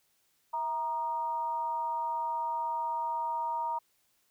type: tone with amplitude modulation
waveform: sine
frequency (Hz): 939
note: A#5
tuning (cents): +12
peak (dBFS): -27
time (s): 0.53-3.79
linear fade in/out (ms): 10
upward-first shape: sine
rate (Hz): 284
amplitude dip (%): 60
effects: white hiss -72 dBFS RMS until 4.3 s